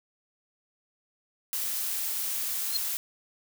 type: noise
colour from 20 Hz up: blue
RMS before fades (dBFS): -31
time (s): 1.53-2.97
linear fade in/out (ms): 0
type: tone with exponential growth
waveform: sine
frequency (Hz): 4200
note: C8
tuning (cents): +6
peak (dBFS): -22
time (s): 2.68-2.77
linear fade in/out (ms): 5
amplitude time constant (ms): 18
effects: none